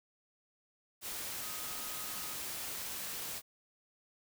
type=tone in noise; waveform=sine; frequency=1256 Hz; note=D#6; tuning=16 cents sharp; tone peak=-52 dBFS; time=1.4-2.37 s; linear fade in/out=50 ms; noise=white; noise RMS=-41 dBFS; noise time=1.01-3.42 s; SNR=-14 dB; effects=none